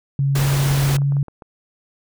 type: tone with pitch glide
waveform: sine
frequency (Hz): 138.59 to 140.44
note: C#3 to C#3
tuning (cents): 0 to +23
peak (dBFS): -15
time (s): 0.19-1.23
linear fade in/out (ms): 2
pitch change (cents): +23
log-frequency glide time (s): 0.79-1.07
type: noise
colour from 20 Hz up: pink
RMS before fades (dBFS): -25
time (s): 0.35-0.97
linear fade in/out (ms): 5
type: clicks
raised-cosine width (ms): 1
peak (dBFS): -24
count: 8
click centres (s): 0.907 / 0.946 / 0.984 / 1.019 / 1.122 / 1.168 / 1.283 / 1.422
effects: none